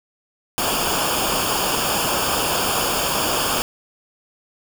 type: noise with comb filter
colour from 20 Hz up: pink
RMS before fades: -21 dBFS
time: 0.58-3.62 s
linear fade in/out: 0 ms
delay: 0.5 ms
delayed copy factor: -0.8
effects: none